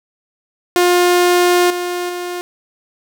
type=tone with level steps; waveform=sawtooth; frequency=355 Hz; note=F4; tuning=28 cents sharp; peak=-6 / -15 / -18 dBFS; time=0.76-2.41 s; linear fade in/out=0 ms; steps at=1.7 / 2.09 s; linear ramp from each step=5 ms; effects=none